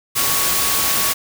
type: tone in noise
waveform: sine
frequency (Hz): 1115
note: C#6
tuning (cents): +10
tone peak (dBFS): -28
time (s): 0.15-1.14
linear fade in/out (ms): 20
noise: white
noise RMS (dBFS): -18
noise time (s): 0.15-1.14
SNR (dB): -13
effects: none